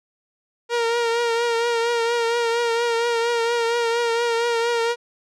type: tone with vibrato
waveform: sawtooth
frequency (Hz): 467.6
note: A#4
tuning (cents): +5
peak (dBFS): -15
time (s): 0.69-4.96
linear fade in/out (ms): 50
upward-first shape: triangle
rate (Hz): 4.3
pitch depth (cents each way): 43
effects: low-pass 6000 Hz 12 dB/octave